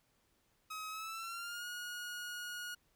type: tone with pitch glide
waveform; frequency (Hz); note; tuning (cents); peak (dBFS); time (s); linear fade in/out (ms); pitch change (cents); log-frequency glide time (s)
sawtooth; 1272 to 1444.4; D#6 to F#6; +38 to -42; -38; 0.7-2.75; 10; +220; 0.89-1.66
effects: pink hiss -75 dBFS RMS until 2.95 s